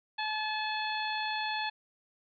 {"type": "harmonic tone", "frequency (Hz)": 861, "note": "A5", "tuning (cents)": -38, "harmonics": [1, 2, 3, 4, 5], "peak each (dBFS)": [-34, -37, -39, -40, -41], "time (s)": [0.18, 1.7], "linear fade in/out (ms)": 10, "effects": []}